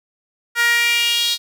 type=tone with high-pass filter sweep; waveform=sawtooth; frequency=471.7 Hz; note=A#4; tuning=20 cents sharp; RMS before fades=-17 dBFS; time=0.55-1.38 s; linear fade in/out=50 ms; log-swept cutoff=1600 to 3900 Hz; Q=4.3; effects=none